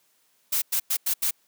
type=noise bursts at uneven times; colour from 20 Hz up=blue; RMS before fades=-24 dBFS; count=5; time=0.52-0.62 / 0.72-0.8 / 0.9-0.97 / 1.06-1.14 / 1.22-1.31 s; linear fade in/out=10 ms; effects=white hiss -66 dBFS RMS until 1.47 s + high-pass 150 Hz 12 dB/octave